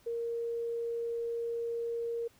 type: tone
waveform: sine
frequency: 466.2 Hz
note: A#4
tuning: in tune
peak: -32 dBFS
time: 0.06-2.28 s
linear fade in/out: 10 ms
effects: pink hiss -64 dBFS RMS until 2.39 s